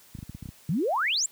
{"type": "clicks", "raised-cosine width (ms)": 5, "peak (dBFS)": -25, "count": 8, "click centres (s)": [0.151, 0.188, 0.228, 0.295, 0.349, 0.426, 0.457, 0.489]}
{"type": "exponential sweep", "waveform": "sine", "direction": "up", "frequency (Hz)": [139.9, 7902], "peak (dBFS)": -23, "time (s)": [0.69, 1.26], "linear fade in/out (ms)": 2}
{"effects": ["white hiss -55 dBFS RMS until 1.31 s", "high-pass 60 Hz 12 dB/octave"]}